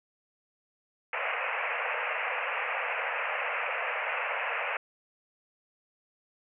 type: band-pass noise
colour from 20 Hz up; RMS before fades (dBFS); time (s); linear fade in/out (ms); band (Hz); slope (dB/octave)
white; -32; 1.13-4.77; 2; 470 to 2700; 96
effects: none